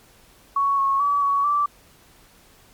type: tone with pitch steps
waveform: sine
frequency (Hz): 1114 / 1097 / 1144 / 1123 / 1165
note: C#6 / C#6 / D6 / C#6 / D6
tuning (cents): +8 / -18 / -46 / +22 / -14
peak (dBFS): -17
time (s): 0.56-1.66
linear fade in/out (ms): 5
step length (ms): 220
effects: pink hiss -53 dBFS RMS until 2.73 s + MP3 96 kbps